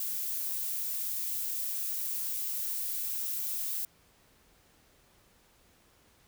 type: noise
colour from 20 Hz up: violet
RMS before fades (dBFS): -34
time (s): 0-3.85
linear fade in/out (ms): 2
effects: pink hiss -64 dBFS RMS until 6.27 s